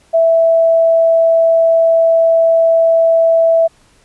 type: tone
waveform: sine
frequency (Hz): 659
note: E5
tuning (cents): -1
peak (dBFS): -7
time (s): 0.13-3.68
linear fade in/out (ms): 20
effects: pink hiss -51 dBFS RMS until 4.04 s + resampled to 24000 Hz